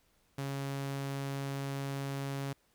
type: tone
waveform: sawtooth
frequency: 138.1 Hz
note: C#3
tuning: 6 cents flat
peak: -31 dBFS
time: 0.38-2.53 s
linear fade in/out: 5 ms
effects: pink hiss -71 dBFS RMS until 2.74 s